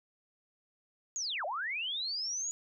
sine linear two-way sweep, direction down then up, 6880 to 554.4 to 6880 Hz, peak -33 dBFS, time 1.16-2.51 s, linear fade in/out 0 ms, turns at 1.45 s, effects none

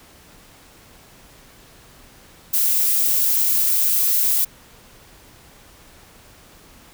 violet noise, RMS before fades -18 dBFS, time 2.53-4.45 s, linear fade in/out 10 ms, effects pink hiss -48 dBFS RMS until 6.93 s

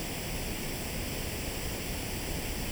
pink noise with comb filter, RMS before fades -35 dBFS, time 0-2.71 s, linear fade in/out 0 ms, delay 0.38 ms, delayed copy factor +0.6, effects none

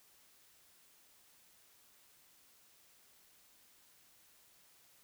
silence, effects white hiss -66 dBFS RMS until 5.03 s

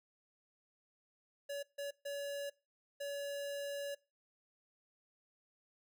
square tone bursts at uneven times, 567 Hz, C#5, 39 cents sharp, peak -40 dBFS, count 4, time 1.49-1.63 / 1.78-1.91 / 2.05-2.5 / 3-3.95 s, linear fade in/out 10 ms, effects noise-tail reverb RT60 0.3 s tail -23 dB re dry

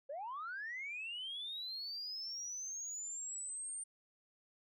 sine linear sweep, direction up, 526 to 8870 Hz, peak -40 dBFS, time 0.09-3.84 s, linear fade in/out 10 ms, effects tanh soft clip ceiling -37 dBFS

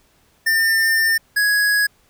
square tone pair in turn, 1801 / 1667.2 Hz, A6 / G#6, +40 / +6 cents, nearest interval minor second, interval 134 cents, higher first, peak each -15 dBFS, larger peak neither, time 0.46-1.18 / 1.36-1.87 s, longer first, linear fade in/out 10 ms, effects pink hiss -58 dBFS RMS until 2.09 s

